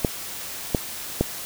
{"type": "clicks", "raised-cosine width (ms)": 2, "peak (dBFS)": -5, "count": 3, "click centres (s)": [0.048, 0.748, 1.21], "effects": ["white hiss -34 dBFS RMS until 1.45 s"]}